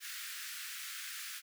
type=high-pass noise; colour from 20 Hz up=pink; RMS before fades=-44 dBFS; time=0-1.42 s; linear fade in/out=50 ms; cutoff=1400 Hz; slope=48 dB/octave; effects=none